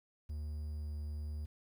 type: tone with quantisation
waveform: triangle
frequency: 75.1 Hz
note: D2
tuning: 39 cents sharp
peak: -36 dBFS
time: 0.29-1.46 s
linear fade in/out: 10 ms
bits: 11
effects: none